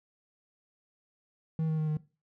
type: tone with pitch steps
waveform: triangle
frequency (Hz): 159.7 / 157.5 / 155.33 / 153.19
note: D#3 / D#3 / D#3 / D#3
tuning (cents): +45 / +21 / -3 / -27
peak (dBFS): -25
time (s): 1.59-1.97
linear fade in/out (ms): 2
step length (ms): 95
effects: noise-tail reverb RT60 0.3 s tail -18 dB re dry